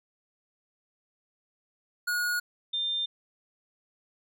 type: tone pair in turn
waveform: square / sine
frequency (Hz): 1447 / 3600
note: F#6 / A7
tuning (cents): -39 / +39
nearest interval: octave + major third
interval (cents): 1578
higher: second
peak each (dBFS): -27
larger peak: neither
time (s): 2.07-2.4 / 2.73-3.06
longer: neither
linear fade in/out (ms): 10
effects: none